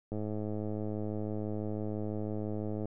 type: click train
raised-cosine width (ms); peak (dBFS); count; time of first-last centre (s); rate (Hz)
2; -24; 291; 0.12-2.856; 106
effects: none